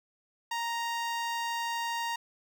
sawtooth tone with notch filter, 932.3 Hz, A#5, in tune, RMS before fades -33 dBFS, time 0.51-2.16 s, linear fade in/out 5 ms, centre 11000 Hz, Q 1.2, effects none

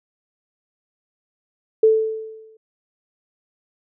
sine tone with exponential decay, 440 Hz, A4, in tune, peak -8 dBFS, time 1.83-2.57 s, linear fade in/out 5 ms, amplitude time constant 160 ms, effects none

